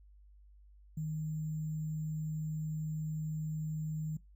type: tone with sample-and-hold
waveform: sine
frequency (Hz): 155.56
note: D#3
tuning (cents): 0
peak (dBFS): -34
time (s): 0.97-4.17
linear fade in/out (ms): 5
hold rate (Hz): 7350
effects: noise-tail reverb RT60 0.2 s tail -21 dB re dry + added 50 Hz sine -56 dBFS peak until 4.35 s